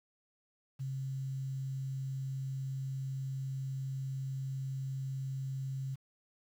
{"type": "tone with quantisation", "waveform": "sine", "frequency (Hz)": 134.1, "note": "C3", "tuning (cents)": 43, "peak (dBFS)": -35, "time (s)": [0.79, 5.96], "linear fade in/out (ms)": 20, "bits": 10, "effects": []}